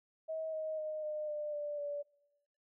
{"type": "tone with pitch steps", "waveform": "sine", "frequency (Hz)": [638, 627.8, 617.7, 607.8, 598, 588.4, 579], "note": ["D#5", "D#5", "D#5", "D#5", "D5", "D5", "D5"], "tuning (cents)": [43, 15, -13, -41, 31, 3, -25], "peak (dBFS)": -36, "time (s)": [0.28, 2.03], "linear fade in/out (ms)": 20, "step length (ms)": 250, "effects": ["noise-tail reverb RT60 0.9 s tail -21 dB re dry"]}